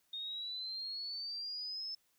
sine exponential sweep, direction up, 3679 to 5274 Hz, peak -39 dBFS, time 0.13-1.95 s, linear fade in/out 5 ms, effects white hiss -75 dBFS RMS until 2.18 s

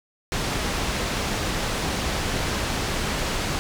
pink low-pass noise, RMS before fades -26 dBFS, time 0.32-3.59 s, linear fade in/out 0 ms, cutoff 7000 Hz, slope 12 dB/octave, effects none

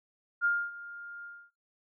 sine tone with ADSR envelope, 1407 Hz, F6, 12 cents sharp, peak -23 dBFS, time 0.41-1.51 s, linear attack 38 ms, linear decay 260 ms, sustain -18 dB, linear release 270 ms, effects noise-tail reverb RT60 0.2 s tail -18 dB re dry

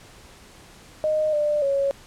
sine tone with pitch steps, 617 / 595 / 554 Hz, D#5 / D5 / C#5, -15 / +22 / -1 cents, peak -19 dBFS, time 1.04-1.91 s, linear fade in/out 0 ms, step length 290 ms, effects pink hiss -48 dBFS RMS until 2.06 s + low-pass 10000 Hz 12 dB/octave

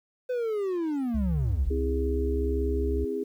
triangle linear sweep, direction down, 510 to 38.6 Hz, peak -24 dBFS, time 0.29-1.7 s, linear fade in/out 10 ms
sine tone, 68.2 Hz, C#2, 28 cents flat, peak -26 dBFS, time 1.14-3.05 s, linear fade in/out 10 ms
sine chord, C augmented, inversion none, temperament just, 261.6 / 327 / 408.8 Hz, C4 / E4 / G#4, 0 / -14 / -27 cents, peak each -34 / -35 / -29 dBFS, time 1.7-3.24 s, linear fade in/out 10 ms
effects 10-bit

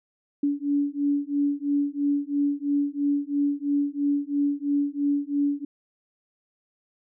sine beating tone pair, 284.6 / 287.6 Hz, C#4 / D4, +46 / -36 cents, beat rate 3 Hz, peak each -25 / -25 dBFS, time 0.43-5.65 s, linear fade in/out 5 ms, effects none

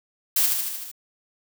blue noise with echo, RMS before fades -20 dBFS, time 0.36-0.46 s, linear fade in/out 5 ms, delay 76 ms, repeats 6, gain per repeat -3 dB, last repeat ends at 0.916 s, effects none

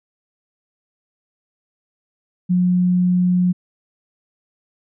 sine tone, 180 Hz, F#3, 47 cents flat, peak -13 dBFS, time 2.49-3.53 s, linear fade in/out 20 ms, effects none

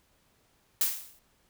blue noise with exponential decay, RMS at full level -23 dBFS, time 0.81-1.19 s, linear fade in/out 1 ms, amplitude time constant 82 ms, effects pink hiss -68 dBFS RMS until 1.49 s

